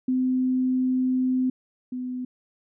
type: tone pair in turn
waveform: sine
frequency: 256.3 / 251.9 Hz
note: C4 / B3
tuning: -36 / +34 cents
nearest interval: unison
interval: 30 cents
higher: first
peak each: -20 / -28 dBFS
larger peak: first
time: 0.08-1.5 / 1.92-2.25 s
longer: first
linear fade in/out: 5 ms
effects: none